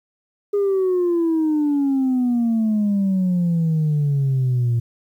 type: exponential sweep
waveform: sine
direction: down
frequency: 410.9 to 116.1 Hz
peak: -14 dBFS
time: 0.53-4.8 s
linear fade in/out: 10 ms
effects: tanh soft clip ceiling -14 dBFS + 9-bit